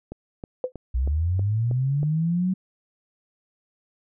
click train, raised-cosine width 2 ms, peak -21 dBFS, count 7, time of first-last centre 0.12-2.031 s, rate 3.14 Hz
sine tone with exponential decay, 507 Hz, B4, 45 cents sharp, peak -18 dBFS, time 0.64-0.72 s, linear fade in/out 1 ms, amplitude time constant 16 ms
sine linear sweep, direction up, 59.1 to 189.4 Hz, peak -20 dBFS, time 0.94-2.54 s, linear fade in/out 10 ms
effects none

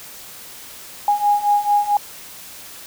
sine beating tone pair, 820 / 824.5 Hz, G#5 / G#5, -22 / -13 cents, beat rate 4.5 Hz, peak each -19 / -16 dBFS, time 1.08-1.97 s, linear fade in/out 2 ms, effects white hiss -38 dBFS RMS until 2.86 s

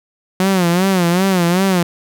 sawtooth tone with vibrato, 181.9 Hz, F#3, 29 cents flat, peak -8 dBFS, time 0.4-1.83 s, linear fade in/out 2 ms, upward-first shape sine, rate 2.6 Hz, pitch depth 120 cents each way, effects none

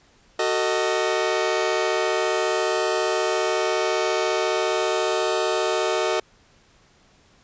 sawtooth chord, D# diminished, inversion first, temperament just, 373.4 / 448 / 622.3 Hz, F#4 / A4 / D#5, +16 / +31 / 0 cents, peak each -21 dBFS, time 0.39-6.2 s, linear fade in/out 5 ms, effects pink hiss -57 dBFS RMS until 7.43 s + resampled to 16000 Hz

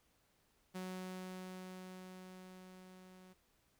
sawtooth tone with level ramp, 185 Hz, F#3, in tune, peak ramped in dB -38 to -54 dBFS, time 0.74-3.34 s, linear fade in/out 20 ms, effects pink hiss -75 dBFS RMS until 3.79 s

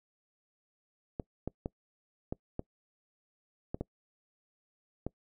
clicks, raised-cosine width 2 ms, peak -21 dBFS, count 8, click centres 1.198 / 1.476 / 1.659 / 2.325 / 2.594 / 3.745 / 3.81 / 5.066 s, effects noise-tail reverb RT60 0.1 s tail -24 dB re dry

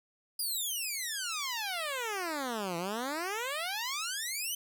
10% pulse exponential two-way sweep, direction down then up, 4978 to 164.81 to 3098 Hz, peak -25 dBFS, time 0.39-4.55 s, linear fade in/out 5 ms, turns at 2.77 s, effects none

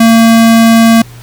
square tone, 227.6 Hz, A#3, 41 cents flat, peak -3 dBFS, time 0-1.02 s, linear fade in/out 5 ms, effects added 120 Hz sine -30 dBFS peak until 1.22 s + pink hiss -37 dBFS RMS until 1.22 s

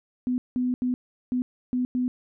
sine tone bursts at uneven times, 250 Hz, B3, 21 cents sharp, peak -22 dBFS, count 6, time 0.27-0.38 / 0.56-0.74 / 0.82-0.94 / 1.32-1.42 / 1.73-1.85 / 1.95-2.08 s, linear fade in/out 0 ms, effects none

